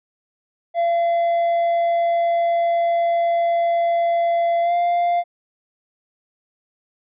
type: tone with pitch glide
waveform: triangle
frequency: 682 to 696.7 Hz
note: F5 to F5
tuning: -41 to -4 cents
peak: -14 dBFS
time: 0.74-5.24 s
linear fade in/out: 50 ms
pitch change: +37 cents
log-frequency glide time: 4.62-4.73 s
effects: resampled to 8000 Hz